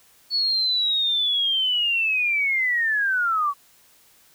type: linear sweep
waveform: sine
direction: down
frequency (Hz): 4435 to 1108.7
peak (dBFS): -19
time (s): 0.3-3.54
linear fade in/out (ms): 50
effects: white hiss -56 dBFS RMS until 4.34 s